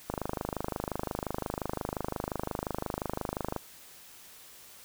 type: click train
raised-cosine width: 1 ms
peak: -17 dBFS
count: 90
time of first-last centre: 0.1-3.563 s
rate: 25.7 Hz
effects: white hiss -52 dBFS RMS until 4.84 s